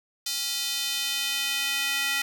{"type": "tone with high-pass filter sweep", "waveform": "square", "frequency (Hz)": 277.2, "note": "C#4", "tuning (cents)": 0, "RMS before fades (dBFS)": -28, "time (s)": [0.26, 2.22], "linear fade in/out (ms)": 5, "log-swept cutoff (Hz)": [4300, 2100], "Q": 1.7, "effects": []}